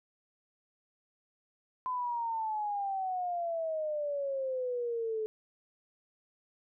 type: exponential sweep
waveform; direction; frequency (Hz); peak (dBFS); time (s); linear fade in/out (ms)
sine; down; 1021 to 430.3; -31; 1.86-5.26; 0
effects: none